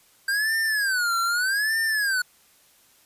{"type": "tone with vibrato", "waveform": "square", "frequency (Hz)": 1568, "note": "G6", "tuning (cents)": 0, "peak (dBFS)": -22, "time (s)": [0.28, 2.22], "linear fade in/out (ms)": 5, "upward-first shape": "sine", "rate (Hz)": 0.82, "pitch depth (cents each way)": 240, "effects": ["white hiss -58 dBFS RMS until 3.05 s", "resampled to 32000 Hz"]}